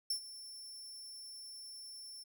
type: tone with ADSR envelope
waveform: sawtooth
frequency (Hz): 5390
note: E8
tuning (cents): +38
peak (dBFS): -29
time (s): 0.1-2.24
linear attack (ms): 4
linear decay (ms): 90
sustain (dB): -16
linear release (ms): 17
effects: none